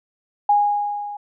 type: tone with level ramp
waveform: sine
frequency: 823 Hz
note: G#5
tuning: 16 cents flat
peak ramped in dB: -11 to -29 dBFS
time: 0.49-1.17 s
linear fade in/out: 5 ms
effects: none